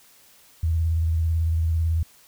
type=tone with vibrato; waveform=sine; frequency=81.6 Hz; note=E2; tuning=17 cents flat; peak=-19 dBFS; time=0.63-2.03 s; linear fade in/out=5 ms; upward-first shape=sine; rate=18 Hz; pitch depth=51 cents each way; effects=white hiss -54 dBFS RMS until 2.27 s